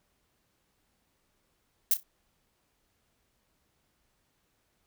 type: noise with echo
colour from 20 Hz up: violet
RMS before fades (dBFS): -23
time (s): 1.91-1.94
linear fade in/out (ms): 2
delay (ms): 31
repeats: 3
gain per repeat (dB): -12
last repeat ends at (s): 2.033
effects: pink hiss -74 dBFS RMS until 4.86 s